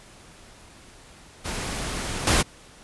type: noise with level steps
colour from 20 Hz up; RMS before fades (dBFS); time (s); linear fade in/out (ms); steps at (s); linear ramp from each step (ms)
pink; -30 / -19; 1.44-2.43; 20; 2.27; 2
effects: pink hiss -49 dBFS RMS until 2.83 s + resampled to 24000 Hz